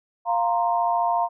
sine chord, F suspended fourth, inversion none, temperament equal, 698.5 / 932.3 / 1046.5 Hz, F5 / Bb5 / C6, 0 / 0 / 0 cents, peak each -22 / -23 / -28 dBFS, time 0.25-1.29 s, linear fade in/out 50 ms, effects none

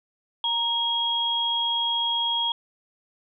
sine tone pair together, 934 / 3282 Hz, A#5 / G#7, +3 / -21 cents, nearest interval octave + minor seventh, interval 2176 cents, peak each -28 / -23 dBFS, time 0.44-2.52 s, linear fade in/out 2 ms, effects none

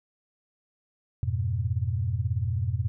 sine chord, F diminished, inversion none, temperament equal with one note detuned, 87.31 / 103.83 / 122.26 Hz, F2 / Ab2 / Cb3, 0 / 0 / -17 cents, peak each -29 dBFS, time 1.23-2.88 s, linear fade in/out 0 ms, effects none

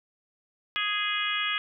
harmonic tone, 415.3 Hz, G#4, in tune, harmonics 3 / 4 / 5 / 6 / 7 / 8, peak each -33 / -33 / -33 / -33 / -33 / -33 dBFS, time 0.76-1.58 s, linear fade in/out 0 ms, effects none

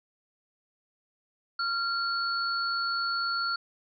sine tone pair together, 1382 / 4421 Hz, F6 / C#8, -19 / -5 cents, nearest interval octave + minor sixth, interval 2014 cents, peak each -28 / -32 dBFS, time 1.59-3.56 s, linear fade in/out 5 ms, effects none

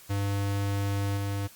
square tone with level steps, 100 Hz, G2, 35 cents sharp, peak -27 / -29 dBFS, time 0.09-1.48 s, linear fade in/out 20 ms, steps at 1.17 s, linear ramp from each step 2 ms, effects white hiss -52 dBFS RMS until 1.55 s + Opus 48 kbps

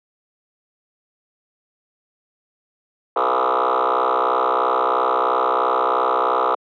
sine tone with frequency modulation, 841 Hz, G#5, 22 cents sharp, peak -13 dBFS, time 3.16-6.55 s, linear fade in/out 5 ms, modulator 63 Hz, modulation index 7.4, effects tanh soft clip ceiling -13 dBFS + high-pass 400 Hz 12 dB/octave

